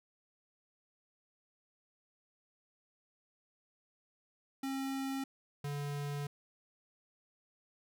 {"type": "tone pair in turn", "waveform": "square", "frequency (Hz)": [269.6, 143.98], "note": ["C#4", "D3"], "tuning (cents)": [-48, -34], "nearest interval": "major seventh", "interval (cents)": 1086, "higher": "first", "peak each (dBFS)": [-36, -37], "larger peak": "first", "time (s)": [[4.63, 5.24], [5.64, 6.27]], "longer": "second", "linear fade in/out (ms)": 5, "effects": []}